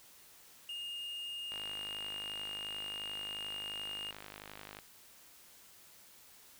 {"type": "tone", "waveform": "triangle", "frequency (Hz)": 2835, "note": "F7", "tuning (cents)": 25, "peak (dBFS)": -38, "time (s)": [0.69, 4.11], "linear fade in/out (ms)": 2}
{"type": "click train", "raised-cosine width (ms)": 0.3, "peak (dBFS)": -30, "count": 169, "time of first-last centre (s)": [1.52, 4.788], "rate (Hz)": 51.4}
{"effects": ["white hiss -59 dBFS RMS until 6.59 s"]}